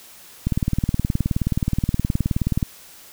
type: click train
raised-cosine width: 5 ms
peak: -7 dBFS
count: 42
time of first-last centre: 0.47-2.628 s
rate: 19 Hz
effects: white hiss -45 dBFS RMS until 3.12 s